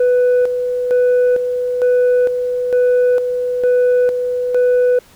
sine tone with tremolo, 495.7 Hz, B4, 6 cents sharp, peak -7 dBFS, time 0-4.99 s, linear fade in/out 5 ms, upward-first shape square, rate 1.1 Hz, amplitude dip 60%, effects tanh soft clip ceiling -9 dBFS + pink hiss -47 dBFS RMS until 5.15 s

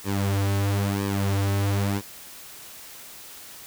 sawtooth tone with flanger, 99.4 Hz, G2, 25 cents sharp, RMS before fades -24 dBFS, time 0.04-2.02 s, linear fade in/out 50 ms, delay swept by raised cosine 1.4 to 5.9 ms, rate 1 Hz, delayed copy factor -0.9, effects white hiss -43 dBFS RMS until 3.66 s

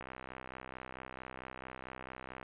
click train, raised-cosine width 0.5 ms, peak -29 dBFS, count 157, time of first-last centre 0.01-2.429 s, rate 64.5 Hz, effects resampled to 8000 Hz

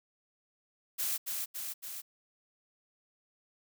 blue noise with echo, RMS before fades -33 dBFS, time 0.98-1.18 s, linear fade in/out 20 ms, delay 280 ms, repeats 3, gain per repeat -3 dB, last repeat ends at 2.02 s, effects none

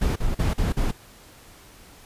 brown noise bursts, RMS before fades -22 dBFS, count 5, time 0.01-0.916 s, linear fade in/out 10 ms, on 150 ms, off 39 ms, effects pink hiss -49 dBFS RMS until 2.05 s + resampled to 32000 Hz

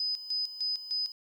sine tone with tremolo, 5010 Hz, D#8, 11 cents sharp, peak -28 dBFS, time 0-1.12 s, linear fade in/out 2 ms, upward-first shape square, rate 3.3 Hz, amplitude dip 75%, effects 10-bit

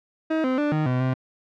30% pulse tone with pitch steps, 317.6 / 258.2 / 294.9 / 154.2 / 126.6 / 129.5 Hz, D#4 / C4 / D4 / D#3 / B2 / C3, +36 / -23 / +7 / -15 / +43 / -17 cents, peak -18 dBFS, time 0.3-1.14 s, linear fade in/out 10 ms, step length 140 ms, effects low-pass 2000 Hz 12 dB/octave

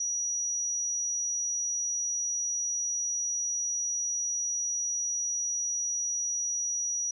sine tone, 5810 Hz, F#8, 32 cents flat, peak -28 dBFS, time 0-7.11 s, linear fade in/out 5 ms, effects none

